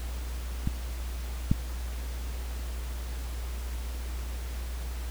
clicks, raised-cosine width 5 ms, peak -15 / -9 dBFS, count 2, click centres 0.674 / 1.515 s, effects added 60 Hz sine -32 dBFS peak until 5.1 s + pink hiss -45 dBFS RMS until 5.1 s

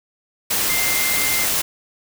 sine tone in noise, 2093 Hz, C7, in tune, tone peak -23 dBFS, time 0.69-1.45 s, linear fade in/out 10 ms, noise white, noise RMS -20 dBFS, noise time 0.5-1.62 s, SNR -6 dB, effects none

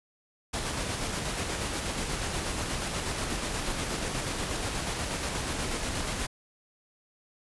pink noise with tremolo, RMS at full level -31 dBFS, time 0.53-6.27 s, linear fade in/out 10 ms, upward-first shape square, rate 8.3 Hz, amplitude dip 25%, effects resampled to 24000 Hz

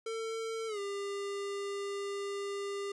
square tone with pitch glide, 449.4 to 400.4 Hz, A4 to G4, +37 to +37 cents, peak -36 dBFS, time 0.06-2.92 s, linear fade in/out 5 ms, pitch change -200 cents, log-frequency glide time 0.67-0.79 s, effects resampled to 22050 Hz

